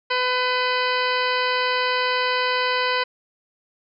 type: harmonic tone with a mistuned harmonic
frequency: 502 Hz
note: B4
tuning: 28 cents sharp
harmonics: 1 / 2 / 3 / 4 / 5 / 6 / 8 / 9 / 10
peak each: -26 / -24 / -27 / -28 / -30 / -30 / -32 / -34 / -36 dBFS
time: 0.1-3.04 s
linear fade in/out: 10 ms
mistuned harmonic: 6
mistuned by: +24 cents
effects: none